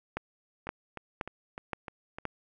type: two click trains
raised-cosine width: 0.5 ms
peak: -17 / -24 dBFS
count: 5 / 6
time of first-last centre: 0.17-2.253 / 0.67-2.185 s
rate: 1.92 / 3.3 Hz
effects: none